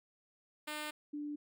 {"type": "tone pair in turn", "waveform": ["5% pulse", "sine"], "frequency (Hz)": [302, 294.4], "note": ["D4", "D4"], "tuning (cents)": [48, 4], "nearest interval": "unison", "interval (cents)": 44, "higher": "first", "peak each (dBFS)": [-28, -38], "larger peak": "first", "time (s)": [[0.67, 0.91], [1.13, 1.36]], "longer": "first", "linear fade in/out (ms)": 10, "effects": []}